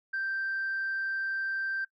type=tone; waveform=sine; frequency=1568 Hz; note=G6; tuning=in tune; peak=-28 dBFS; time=0.13-1.85 s; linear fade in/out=10 ms; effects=noise-tail reverb RT60 0.1 s tail -19 dB re dry + tanh soft clip ceiling -26 dBFS